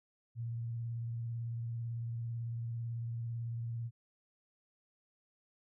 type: tone with vibrato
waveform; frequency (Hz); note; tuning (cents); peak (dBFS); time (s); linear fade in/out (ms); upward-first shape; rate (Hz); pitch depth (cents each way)
sine; 116.54; A#2; 0; -36; 0.35-3.91; 50; square; 18; 23
effects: none